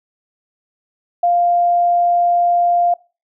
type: tone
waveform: sine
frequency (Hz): 698.5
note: F5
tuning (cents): 0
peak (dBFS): -11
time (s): 1.23-2.94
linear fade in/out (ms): 5
effects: noise-tail reverb RT60 0.3 s tail -22 dB re dry